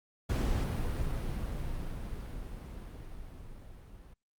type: noise with level ramp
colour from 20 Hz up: brown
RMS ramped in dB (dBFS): -28 to -51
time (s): 0.29-4.14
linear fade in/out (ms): 10
effects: Opus 48 kbps